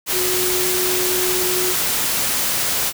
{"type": "tone in noise", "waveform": "sine", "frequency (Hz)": 365.1, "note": "F#4", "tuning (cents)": -23, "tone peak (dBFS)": -22, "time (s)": [0.11, 1.75], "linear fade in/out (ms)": 50, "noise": "white", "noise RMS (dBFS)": -20, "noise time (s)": [0.06, 2.93], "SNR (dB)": -5, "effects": []}